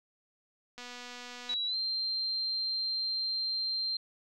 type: click train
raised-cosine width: 0.2 ms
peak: -28 dBFS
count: 187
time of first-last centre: 0.78-1.539 s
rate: 245 Hz
type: tone with pitch glide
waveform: sine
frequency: 3902 to 4158 Hz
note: B7 to C8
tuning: -22 to -12 cents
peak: -30 dBFS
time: 1.49-3.97 s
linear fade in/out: 5 ms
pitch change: +110 cents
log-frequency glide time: 1.67-1.76 s
effects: none